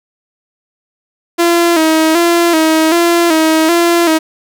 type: tone with vibrato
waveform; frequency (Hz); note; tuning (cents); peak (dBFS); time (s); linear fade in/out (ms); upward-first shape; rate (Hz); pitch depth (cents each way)
sawtooth; 329.6; E4; 0; -4; 1.38-4.19; 20; square; 1.3; 63
effects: none